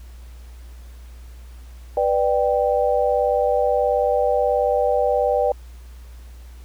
sine chord, G major, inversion first, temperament equal with one note detuned, 493.9 / 592.4 / 784 Hz, B4 / D5 / G5, 0 / +15 / 0 cents, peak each -20 / -20 / -22 dBFS, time 1.97-5.52 s, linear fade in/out 2 ms, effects added 60 Hz sine -37 dBFS peak until 6.64 s + pink hiss -53 dBFS RMS until 6.64 s

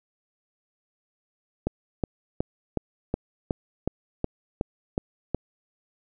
click train, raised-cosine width 2 ms, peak -11 dBFS, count 11, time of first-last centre 1.67-5.346 s, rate 2.72 Hz, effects none

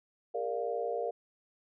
sine chord, Bb dominant seventh, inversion third, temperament equal with one note detuned, 404.9 / 466.2 / 587.3 / 698.5 Hz, Ab4 / Bb4 / D5 / F5, -44 / 0 / 0 / 0 cents, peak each -40 / -34 / -38 / -37 dBFS, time 0.34-1.11 s, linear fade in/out 10 ms, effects none

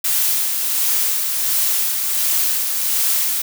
blue noise with tremolo, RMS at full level -17 dBFS, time 0.04-3.42 s, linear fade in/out 5 ms, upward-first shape sine, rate 1.4 Hz, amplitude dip 35%, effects none

